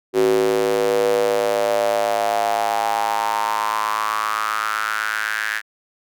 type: tone with high-pass filter sweep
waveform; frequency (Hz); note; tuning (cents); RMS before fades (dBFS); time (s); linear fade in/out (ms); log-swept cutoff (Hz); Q
square; 53.9; A1; -35; -20; 0.13-5.62; 50; 370 to 1700; 6
effects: none